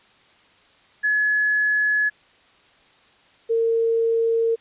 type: tone pair in turn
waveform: sine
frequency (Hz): 1700 / 456.8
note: G#6 / A#4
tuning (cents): +40 / -35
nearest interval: octave + major seventh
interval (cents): 2275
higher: first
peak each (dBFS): -17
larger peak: neither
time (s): 1.03-2.1 / 3.49-4.56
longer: neither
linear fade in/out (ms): 20
effects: white hiss -55 dBFS RMS until 4.6 s + resampled to 8000 Hz